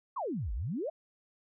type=exponential two-way sweep; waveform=sine; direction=down then up; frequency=1202 to 45.92 to 693 Hz; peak=-32 dBFS; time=0.16-0.9 s; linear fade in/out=10 ms; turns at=0.53 s; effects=none